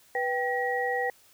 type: tone cluster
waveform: sine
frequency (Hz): 491.7 / 781 / 1906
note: B4 / G5 / A#6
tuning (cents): -8 / -7 / +38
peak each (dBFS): -30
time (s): 0.15-1.1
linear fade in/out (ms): 2
effects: white hiss -59 dBFS RMS until 1.33 s